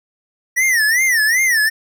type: tone with vibrato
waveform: square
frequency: 1900 Hz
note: A#6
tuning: 33 cents sharp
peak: -13 dBFS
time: 0.56-1.7 s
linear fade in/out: 20 ms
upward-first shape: sine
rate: 2.6 Hz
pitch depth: 190 cents each way
effects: none